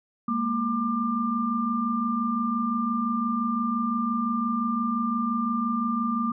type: tone cluster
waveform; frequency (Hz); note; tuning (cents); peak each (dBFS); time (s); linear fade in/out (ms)
sine; 207.5 / 233.3 / 1193; G#3 / A#3 / D6; -1 / +2 / +27; -32 / -26 / -27; 0.28-6.32; 5
effects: none